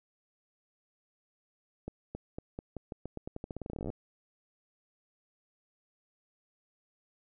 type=accelerating click train; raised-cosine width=2 ms; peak=-25 dBFS; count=27; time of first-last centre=1.88-3.901 s; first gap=270 ms; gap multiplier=0.87; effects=none